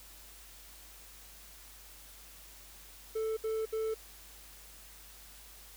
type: tone bursts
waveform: triangle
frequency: 440.8 Hz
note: A4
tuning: 3 cents sharp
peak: -29 dBFS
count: 3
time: 3.15-3.944 s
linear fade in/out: 10 ms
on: 220 ms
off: 67 ms
effects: added 50 Hz sine -57 dBFS peak until 5.76 s + white hiss -54 dBFS RMS until 5.76 s